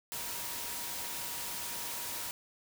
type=tone in noise; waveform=sine; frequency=950 Hz; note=A#5; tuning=33 cents sharp; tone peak=-50 dBFS; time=0.12-2.31 s; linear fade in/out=0 ms; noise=white; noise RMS=-39 dBFS; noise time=0.12-2.31 s; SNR=-14 dB; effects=none